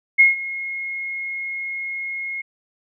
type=tone with ADSR envelope; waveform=sine; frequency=2157 Hz; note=C#7; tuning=48 cents flat; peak=-7 dBFS; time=0.18-2.42 s; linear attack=21 ms; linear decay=150 ms; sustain=-18 dB; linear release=13 ms; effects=none